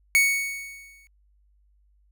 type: tone with exponential decay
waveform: 45% pulse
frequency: 2224 Hz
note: C#7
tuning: 5 cents sharp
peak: -14 dBFS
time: 0.15-1.07 s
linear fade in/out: 0 ms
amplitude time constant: 200 ms
effects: added 50 Hz sine -59 dBFS peak until 2.11 s